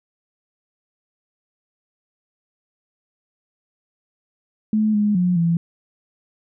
sine tone with pitch steps, 215.3 / 208.4 / 179.2 / 168.3 Hz, A3 / G#3 / F3 / E3, -37 / +6 / +45 / +36 cents, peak -15 dBFS, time 4.73-5.57 s, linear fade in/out 2 ms, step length 210 ms, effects none

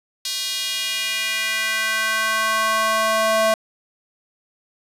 square tone with high-pass filter sweep, 220 Hz, A3, in tune, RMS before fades -21 dBFS, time 0.25-3.54 s, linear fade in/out 2 ms, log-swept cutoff 4100 to 680 Hz, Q 2, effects resampled to 32000 Hz

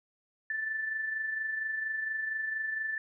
sine tone with amplitude modulation, 1760 Hz, A6, in tune, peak -29 dBFS, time 0.5-2.98 s, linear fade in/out 2 ms, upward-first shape sine, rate 24.3 Hz, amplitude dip 45%, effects none

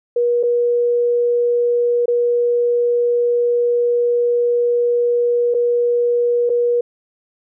sine tone with dropouts, 480 Hz, B4, 49 cents flat, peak -13 dBFS, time 0.16-6.81 s, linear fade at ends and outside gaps 5 ms, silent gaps 0.43-0.434 / 2.058-2.08 / 5.541-5.546 / 6.494-6.499 s, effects none

